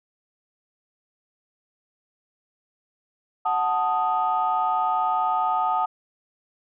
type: chord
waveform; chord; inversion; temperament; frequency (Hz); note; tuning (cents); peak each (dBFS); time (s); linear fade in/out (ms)
sine; D# diminished; first; equal; 740 / 880 / 1244.5; F#5 / A5 / D#6; 0 / 0 / 0; -24; 3.45-5.86; 10
effects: tanh soft clip ceiling -12 dBFS